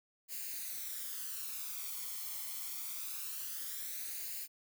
blue noise with flanger, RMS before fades -42 dBFS, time 0.28-4.48 s, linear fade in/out 50 ms, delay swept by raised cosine 0.43 to 0.94 ms, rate 0.24 Hz, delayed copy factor +0.6, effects none

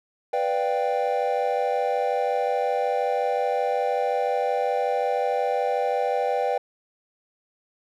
triangle chord, G dominant seventh, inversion first, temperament equal, 493.9 / 587.3 / 698.5 / 784 Hz, B4 / D5 / F5 / G5, 0 / 0 / 0 / 0 cents, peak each -24 / -26 / -28 / -24 dBFS, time 0.33-6.58 s, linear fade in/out 5 ms, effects none

